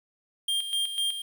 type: tone with tremolo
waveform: square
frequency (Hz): 3200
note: G7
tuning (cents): +35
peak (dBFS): -25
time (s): 0.48-1.22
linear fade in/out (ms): 5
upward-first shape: square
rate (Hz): 4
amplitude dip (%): 60
effects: 9-bit